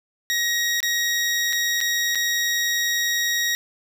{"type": "tone with dropouts", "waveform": "20% pulse", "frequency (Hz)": 1890, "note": "A#6", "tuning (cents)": 23, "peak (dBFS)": -15, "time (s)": [0.3, 3.55], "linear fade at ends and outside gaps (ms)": 0, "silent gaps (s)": [[0.804, 0.829], [1.526, 1.53], [1.805, 1.812], [2.149, 2.155]], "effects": []}